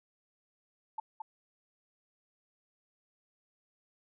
sine tone with echo, 880 Hz, A5, in tune, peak -33 dBFS, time 0.98-1 s, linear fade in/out 5 ms, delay 220 ms, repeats 1, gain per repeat -4 dB, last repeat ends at 1.22 s, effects none

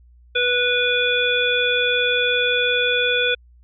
harmonic tone, 491.4 Hz, B4, 9 cents flat, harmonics 1 / 3 / 5 / 7, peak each -22 / -22 / -22 / -22 dBFS, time 0.35-3.35 s, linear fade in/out 10 ms, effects added 60 Hz sine -47 dBFS peak until 3.63 s

